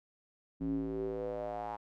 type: tone with band-pass filter sweep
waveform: square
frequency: 55 Hz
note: A1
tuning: in tune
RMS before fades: -37 dBFS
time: 0.6-1.77 s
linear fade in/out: 20 ms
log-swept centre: 240 to 880 Hz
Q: 5.6
effects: none